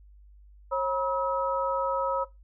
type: tone cluster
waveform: sine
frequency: 542 / 963 / 1285 Hz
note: C#5 / B5 / E6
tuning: -39 / -44 / -45 cents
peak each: -27 / -29 / -31 dBFS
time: 0.71-2.25 s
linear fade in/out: 20 ms
effects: noise-tail reverb RT60 0.2 s tail -19 dB re dry + added 50 Hz sine -50 dBFS peak until 2.43 s